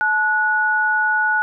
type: tone pair together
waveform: sine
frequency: 863.5 / 1465 Hz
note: A5 / F#6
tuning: -33 / -18 cents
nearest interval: major sixth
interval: 915 cents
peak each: -21 / -16 dBFS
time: 0.01-1.42 s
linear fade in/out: 0 ms
effects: none